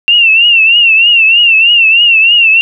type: tone with vibrato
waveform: sine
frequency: 2736 Hz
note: F7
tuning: 36 cents flat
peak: -3 dBFS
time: 0.08-2.61 s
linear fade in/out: 0 ms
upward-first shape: triangle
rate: 3.2 Hz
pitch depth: 110 cents each way
effects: none